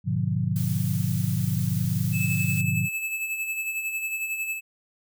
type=chord; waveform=sine; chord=G# diminished seventh; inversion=none; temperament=just; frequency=103.83 / 124.59 / 149.51 / 179.41 Hz; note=G#2 / B2 / D3 / F3; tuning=0 / +16 / +31 / +47 cents; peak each=-28 dBFS; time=0.04-2.89 s; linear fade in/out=50 ms
type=noise; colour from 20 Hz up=blue; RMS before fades=-38 dBFS; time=0.56-2.61 s; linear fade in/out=0 ms
type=tone with tremolo; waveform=square; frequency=2612 Hz; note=E7; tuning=17 cents flat; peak=-26 dBFS; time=2.12-4.61 s; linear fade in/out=50 ms; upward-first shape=sine; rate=11 Hz; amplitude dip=50%
effects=none